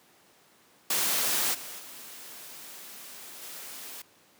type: noise with level steps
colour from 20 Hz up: white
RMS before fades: -27 / -41 / -45 / -42 dBFS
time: 0.9-4.02 s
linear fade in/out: 5 ms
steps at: 1.53 / 1.78 / 3.41 s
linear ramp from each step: 20 ms
effects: pink hiss -60 dBFS RMS until 4.39 s + high-pass 200 Hz 12 dB/octave